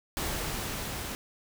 pink noise with level ramp, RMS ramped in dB -32 to -37 dBFS, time 0.17-1.15 s, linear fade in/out 0 ms, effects none

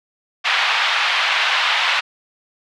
white band-pass noise, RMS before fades -18 dBFS, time 0.44-2.01 s, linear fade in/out 20 ms, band 800 to 3400 Hz, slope 24 dB/octave, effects none

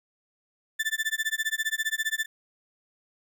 35% pulse tone with tremolo, 1765 Hz, A6, 5 cents sharp, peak -21 dBFS, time 0.79-2.26 s, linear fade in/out 10 ms, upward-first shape sine, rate 15 Hz, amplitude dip 100%, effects none

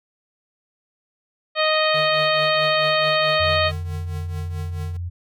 harmonic tone, 622.3 Hz, D#5, in tune, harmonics 1 / 2 / 3 / 4 / 5 / 6 / 7, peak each -20 / -23 / -25 / -26 / -27 / -28 / -28 dBFS, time 1.55-3.72 s, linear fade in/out 50 ms
square tone with tremolo, 151.1 Hz, D3, 50 cents sharp, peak -30 dBFS, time 1.94-4.97 s, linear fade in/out 5 ms, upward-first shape triangle, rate 4.6 Hz, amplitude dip 85%
sine tone, 87.31 Hz, F2, in tune, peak -25 dBFS, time 3.39-5.1 s, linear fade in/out 20 ms
effects none

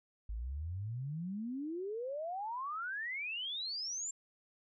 sine exponential sweep, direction up, 50.6 to 7459 Hz, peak -37 dBFS, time 0.29-4.11 s, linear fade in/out 5 ms, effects none

